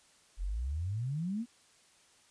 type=exponential sweep; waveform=sine; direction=up; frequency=40.68 to 246.9 Hz; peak=-32 dBFS; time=0.37-1.46 s; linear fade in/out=50 ms; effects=white hiss -64 dBFS RMS until 2.3 s + resampled to 22050 Hz